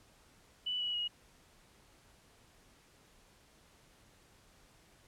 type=tone with pitch steps; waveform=sine; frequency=2973 / 2932 / 2892 Hz; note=F#7 / F#7 / F#7; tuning=+8 / -16 / -40 cents; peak=-33 dBFS; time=0.66-1.08 s; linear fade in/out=10 ms; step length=140 ms; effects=pink hiss -64 dBFS RMS until 5.07 s + low-pass 11000 Hz 12 dB/octave